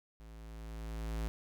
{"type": "tone with level ramp", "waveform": "square", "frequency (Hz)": 55, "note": "A1", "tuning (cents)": 0, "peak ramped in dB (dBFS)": [-51, -34], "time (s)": [0.2, 1.28], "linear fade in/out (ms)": 0, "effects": []}